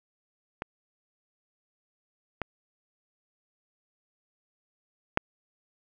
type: clicks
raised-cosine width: 0.5 ms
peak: -17 / -15 / -6 dBFS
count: 3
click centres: 0.621 / 2.417 / 5.174 s
effects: none